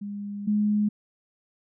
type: tone pair in turn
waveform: sine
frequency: 203.4 / 209.1 Hz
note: G#3 / G#3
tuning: -36 / +12 cents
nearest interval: unison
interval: 48 cents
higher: second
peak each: -31 / -20 dBFS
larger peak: second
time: 0.01-0.47 / 0.47-0.89 s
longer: first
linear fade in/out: 10 ms
effects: none